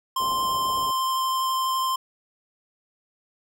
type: tone with vibrato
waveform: square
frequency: 1046.5 Hz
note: C6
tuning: in tune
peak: -23 dBFS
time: 0.16-1.96 s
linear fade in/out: 5 ms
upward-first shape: triangle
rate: 12 Hz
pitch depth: 9 cents each way
type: low-pass noise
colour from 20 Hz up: white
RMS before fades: -39 dBFS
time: 0.2-0.91 s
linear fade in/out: 2 ms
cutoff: 1100 Hz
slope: 96 dB/octave
effects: none